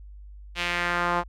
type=tone with band-pass filter sweep; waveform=sawtooth; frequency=174.61 Hz; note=F3; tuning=in tune; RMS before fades=-26 dBFS; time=0.55-1.24 s; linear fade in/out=50 ms; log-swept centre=2900 to 950 Hz; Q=1.9; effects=added 50 Hz sine -41 dBFS peak until 1.28 s